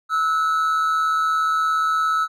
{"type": "tone pair together", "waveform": "triangle", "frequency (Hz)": [1303, 1460.1], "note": ["E6", "F#6"], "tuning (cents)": [-20, -23], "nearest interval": "major second", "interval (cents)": 197, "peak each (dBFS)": [-16, -25], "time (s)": [0.09, 2.28], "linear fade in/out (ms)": 50, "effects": []}